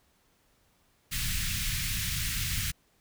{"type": "band-stop noise", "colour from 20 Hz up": "pink", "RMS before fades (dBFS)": -31, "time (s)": [1.11, 2.72], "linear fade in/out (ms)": 20, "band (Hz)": [160, 1800], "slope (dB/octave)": 24, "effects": ["pink hiss -68 dBFS RMS until 3 s"]}